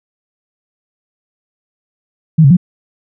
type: tone with pitch steps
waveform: sine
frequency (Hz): 159.3 / 136.8 / 178.2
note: D#3 / C#3 / F3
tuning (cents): +41 / -23 / +35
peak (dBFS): -3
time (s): 2.38-2.569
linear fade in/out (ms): 10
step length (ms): 63
effects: none